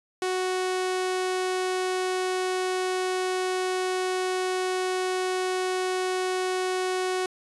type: tone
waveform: sawtooth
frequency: 370 Hz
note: F#4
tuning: in tune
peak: -21 dBFS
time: 0.22-7.26 s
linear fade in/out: 2 ms
effects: resampled to 24000 Hz